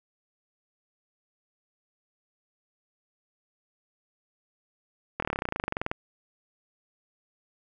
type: slowing click train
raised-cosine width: 0.5 ms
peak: -13 dBFS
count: 21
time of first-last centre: 5.2-5.915 s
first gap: 24 ms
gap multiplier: 1.04
effects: none